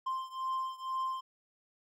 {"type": "beating tone pair", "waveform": "triangle", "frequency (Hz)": [1046.5, 1048.6], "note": ["C6", "C6"], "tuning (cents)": [0, 3], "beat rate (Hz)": 2.1, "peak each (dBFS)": [-34, -36], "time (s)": [0.06, 1.21], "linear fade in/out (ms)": 10, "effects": []}